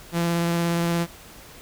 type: tone with vibrato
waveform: sawtooth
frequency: 170 Hz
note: F3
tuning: 46 cents flat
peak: -17 dBFS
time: 0.12-1.07 s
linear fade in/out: 50 ms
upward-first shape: triangle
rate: 17 Hz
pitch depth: 12 cents each way
effects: pink hiss -45 dBFS RMS until 1.61 s